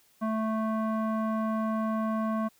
square tone with low-pass filter, 220 Hz, A3, in tune, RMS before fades -29 dBFS, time 0.21-2.49 s, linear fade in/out 20 ms, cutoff 1100 Hz, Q 2.4, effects white hiss -64 dBFS RMS until 2.59 s

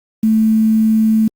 sine tone with quantisation, 219.8 Hz, A3, 2 cents flat, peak -9 dBFS, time 0.23-1.28 s, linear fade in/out 5 ms, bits 6, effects Opus 48 kbps

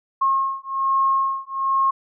sine beating tone pair, 1079 / 1080.2 Hz, C#6 / C#6, -47 / -45 cents, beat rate 1.2 Hz, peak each -21 / -21 dBFS, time 0.21-1.91 s, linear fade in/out 10 ms, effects none

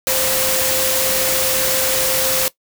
sine tone in noise, 523.3 Hz, C5, in tune, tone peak -23 dBFS, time 0.07-2.48 s, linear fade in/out 0 ms, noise white, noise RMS -18 dBFS, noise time 0.07-2.48 s, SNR -8 dB, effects noise-tail reverb RT60 0.1 s tail -18 dB re dry

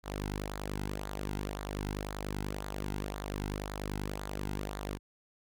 sawtooth tone with flanger, 50.3 Hz, G1, 45 cents sharp, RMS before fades -38 dBFS, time 0.03-4.99 s, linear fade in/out 50 ms, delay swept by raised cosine 0.35 to 1.75 ms, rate 1.9 Hz, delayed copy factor -0.6, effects none

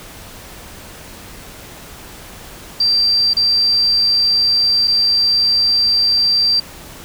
sine tone with dropouts, 4699 Hz, D8, in tune, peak -11 dBFS, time 2.8-6.6 s, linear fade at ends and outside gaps 5 ms, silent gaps 3.335-3.367 / 4.874-4.878 s, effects pink hiss -36 dBFS RMS until 7.04 s

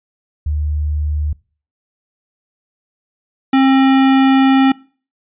sine / square tone pair in turn, 75 / 267.3 Hz, D2 / C4, +37 / +37 cents, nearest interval octave + minor seventh, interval 2200 cents, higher second, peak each -15 / -9 dBFS, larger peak second, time 0.46-1.33 / 3.53-4.72 s, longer second, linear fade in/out 5 ms, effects noise-tail reverb RT60 0.4 s tail -23 dB re dry + resampled to 8000 Hz

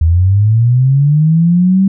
sine linear sweep, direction up, 78 to 196 Hz, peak -6 dBFS, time 0.01-1.88 s, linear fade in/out 5 ms, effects none

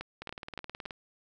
two click trains, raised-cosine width 0.3 ms, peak -24 / -22 dBFS, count 14 / 4, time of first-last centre 0.22-0.908 / 0.01-0.86 s, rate 18.9 / 3.53 Hz, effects none

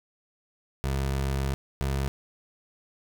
25% pulse tone pair in turn, 67.7 / 68.01 Hz, C#2 / C#2, -40 / -32 cents, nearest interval unison, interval 8 cents, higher second, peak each -22 dBFS, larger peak neither, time 0.84-1.54 / 1.81-2.08 s, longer first, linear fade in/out 0 ms, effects none

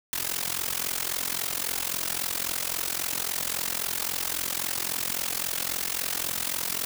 white noise with amplitude modulation, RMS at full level -26 dBFS, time 0.13-6.85 s, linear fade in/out 0 ms, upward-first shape sine, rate 43.7 Hz, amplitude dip 90%, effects none

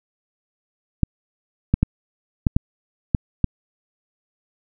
clicks, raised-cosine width 5 ms, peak -3 dBFS, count 7, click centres 1.033 / 1.74 / 1.83 / 2.468 / 2.565 / 3.148 / 3.443 s, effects none

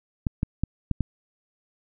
clicks, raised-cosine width 5 ms, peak -11 dBFS, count 5, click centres 0.268 / 0.431 / 0.636 / 0.913 / 1.007 s, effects none

